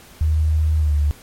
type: tone with pitch glide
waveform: sine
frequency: 77.8 to 73.43 Hz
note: D#2 to D2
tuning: 0 to 0 cents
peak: -14 dBFS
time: 0.21-1.11 s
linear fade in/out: 0 ms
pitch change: -100 cents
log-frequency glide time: 0.79-0.93 s
effects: pink hiss -45 dBFS RMS until 1.22 s + MP3 64 kbps